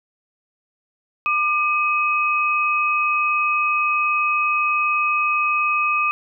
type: tone pair together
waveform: sine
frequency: 1198.7 / 2540 Hz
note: D6 / D#7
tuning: +35 / +35 cents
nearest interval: octave + minor second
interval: 1300 cents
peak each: -19 / -20 dBFS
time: 1.26-6.11 s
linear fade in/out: 0 ms
effects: none